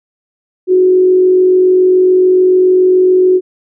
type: tone with frequency modulation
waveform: sine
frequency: 368.5 Hz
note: F#4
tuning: 7 cents flat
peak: -5 dBFS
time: 0.67-3.41 s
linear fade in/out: 50 ms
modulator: 47 Hz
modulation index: 0.25
effects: none